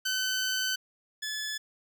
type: tone pair in turn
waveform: 15% pulse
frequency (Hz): 1521 / 1721.5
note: F#6 / A6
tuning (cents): +47 / -38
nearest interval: major second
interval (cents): 215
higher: second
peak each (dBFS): -21 / -26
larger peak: first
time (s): 0.05-0.76 / 1.22-1.58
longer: first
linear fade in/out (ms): 10
effects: none